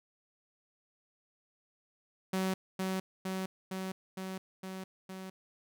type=tone with echo; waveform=sawtooth; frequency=188.7 Hz; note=F#3; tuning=34 cents sharp; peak=-26 dBFS; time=2.33-2.54 s; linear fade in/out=5 ms; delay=460 ms; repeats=6; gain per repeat=-2 dB; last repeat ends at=5.3 s; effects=none